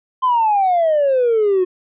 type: exponential sweep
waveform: triangle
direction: down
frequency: 1046.5 to 359.1 Hz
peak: -9 dBFS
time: 0.22-1.65 s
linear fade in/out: 20 ms
effects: tanh soft clip ceiling -9 dBFS + resampled to 8000 Hz